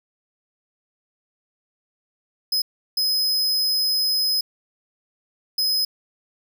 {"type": "tone bursts at uneven times", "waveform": "45% pulse", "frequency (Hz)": 5070, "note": "D#8", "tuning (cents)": 32, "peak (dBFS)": -19, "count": 3, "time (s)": [[2.52, 2.62], [2.97, 4.41], [5.58, 5.85]], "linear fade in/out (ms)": 5, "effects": []}